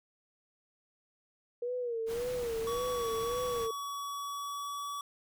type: tone with vibrato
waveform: sine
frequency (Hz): 473.7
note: A#4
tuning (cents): +28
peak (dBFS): -32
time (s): 1.62-3.71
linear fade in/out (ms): 5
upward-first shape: sine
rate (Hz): 1.8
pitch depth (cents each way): 92
type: noise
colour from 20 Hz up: pink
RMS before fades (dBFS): -45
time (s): 2.06-3.69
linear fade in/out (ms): 50
type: tone with pitch glide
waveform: square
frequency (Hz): 1131 to 1141.5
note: C#6 to D6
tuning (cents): +34 to -50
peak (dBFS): -37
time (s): 2.67-5.01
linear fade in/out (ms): 2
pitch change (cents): +16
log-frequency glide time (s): 3.92-4.86
effects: none